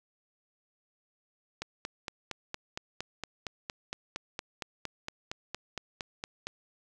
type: click train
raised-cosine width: 0.2 ms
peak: -18 dBFS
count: 22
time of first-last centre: 1.62-6.47 s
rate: 4.33 Hz
effects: none